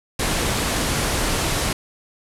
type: low-pass noise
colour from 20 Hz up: pink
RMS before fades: -22 dBFS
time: 0.19-1.73 s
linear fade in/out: 5 ms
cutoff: 12000 Hz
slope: 48 dB/octave
effects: none